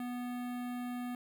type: tone with notch filter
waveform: square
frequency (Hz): 245.7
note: B3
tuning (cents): -9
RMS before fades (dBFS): -39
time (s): 0-1.15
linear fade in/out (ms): 2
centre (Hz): 5600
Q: 0.64
effects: none